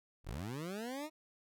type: linear sweep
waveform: 20% pulse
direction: up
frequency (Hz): 32.98 to 318.6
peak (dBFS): -35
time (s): 0.24-1.1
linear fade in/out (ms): 50
effects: none